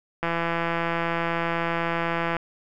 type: click train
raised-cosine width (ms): 0.5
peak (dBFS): -11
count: 360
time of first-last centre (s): 0.23-2.367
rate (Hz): 168
effects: none